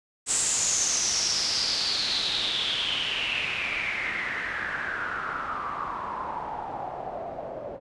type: noise with low-pass filter sweep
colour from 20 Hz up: white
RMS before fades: -29 dBFS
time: 0.26-7.8 s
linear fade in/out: 50 ms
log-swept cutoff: 7900 to 570 Hz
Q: 6.7
effects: resampled to 24000 Hz